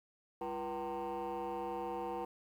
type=tone with frequency modulation; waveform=sine; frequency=626 Hz; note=D#5; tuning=10 cents sharp; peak=-34 dBFS; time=0.41-2.25 s; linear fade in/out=5 ms; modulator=142 Hz; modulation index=2.4; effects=tanh soft clip ceiling -36 dBFS + 11-bit